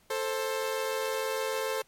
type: tone pair together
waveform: sawtooth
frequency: 441.3 / 528 Hz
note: A4 / C5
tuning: +5 / +16 cents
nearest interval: minor third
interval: 311 cents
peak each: -28 / -28 dBFS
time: 0.1-1.82 s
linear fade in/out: 5 ms
effects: pink hiss -64 dBFS RMS until 1.87 s + MP3 64 kbps